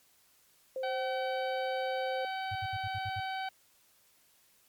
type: tone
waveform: sine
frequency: 523.3 Hz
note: C5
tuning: in tune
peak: -33 dBFS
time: 0.76-2.25 s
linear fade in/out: 2 ms
type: harmonic tone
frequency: 763 Hz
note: G5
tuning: 47 cents flat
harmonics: 1 / 2 / 3 / 4 / 5 / 6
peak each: -35 / -41 / -45 / -47 / -49 / -51 dBFS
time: 0.83-3.49 s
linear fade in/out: 5 ms
type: tone bursts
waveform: sine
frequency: 101.7 Hz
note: G#2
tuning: 36 cents flat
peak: -36 dBFS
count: 7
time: 2.51-3.204 s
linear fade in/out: 10 ms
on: 46 ms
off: 62 ms
effects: white hiss -66 dBFS RMS until 4.68 s + MP3 96 kbps